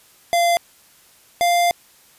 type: tone pair in turn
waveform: square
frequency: 689 / 696.6 Hz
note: F5 / F5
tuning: -24 / -5 cents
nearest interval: unison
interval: 19 cents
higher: second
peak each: -15 dBFS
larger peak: neither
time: 0.33-0.57 / 1.41-1.71 s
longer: second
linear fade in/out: 0 ms
effects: white hiss -52 dBFS RMS until 2.18 s + resampled to 32000 Hz